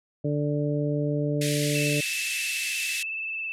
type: harmonic tone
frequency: 146.83 Hz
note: D3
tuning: in tune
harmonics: 1 / 2 / 3 / 4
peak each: -26 / -29 / -31 / -32 dBFS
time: 0.24-2.01 s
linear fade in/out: 10 ms
type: band-pass noise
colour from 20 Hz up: pink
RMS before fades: -32 dBFS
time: 1.41-3.03 s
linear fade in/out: 5 ms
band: 1900 to 12000 Hz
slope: 48 dB/octave
type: tone with vibrato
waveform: sine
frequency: 2637 Hz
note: E7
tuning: in tune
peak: -29 dBFS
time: 1.75-3.52 s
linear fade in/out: 0 ms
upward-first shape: sine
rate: 19 Hz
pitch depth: 28 cents each way
effects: none